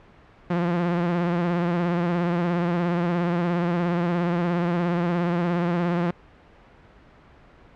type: tone with vibrato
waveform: sawtooth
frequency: 173.5 Hz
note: F3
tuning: 11 cents flat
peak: -17 dBFS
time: 0.5-6.11 s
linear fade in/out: 5 ms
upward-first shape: triangle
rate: 17 Hz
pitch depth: 60 cents each way
effects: pink hiss -51 dBFS RMS until 7.75 s + low-pass 2000 Hz 12 dB/octave